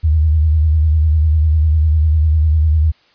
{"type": "tone with vibrato", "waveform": "sine", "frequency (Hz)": 77.78, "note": "D#2", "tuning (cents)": 0, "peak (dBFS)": -9, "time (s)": [0.03, 2.92], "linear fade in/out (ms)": 20, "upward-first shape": "sine", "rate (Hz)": 10, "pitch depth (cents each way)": 75, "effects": ["white hiss -53 dBFS RMS until 3.14 s", "resampled to 11025 Hz"]}